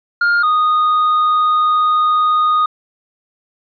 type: tone pair in turn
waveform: triangle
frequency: 1410 / 1237.2 Hz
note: F6 / D#6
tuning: +16 / -10 cents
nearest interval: major second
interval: 226 cents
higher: first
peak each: -9 dBFS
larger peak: neither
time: 0.21-0.43 / 0.43-2.66 s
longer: second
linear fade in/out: 5 ms
effects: resampled to 11025 Hz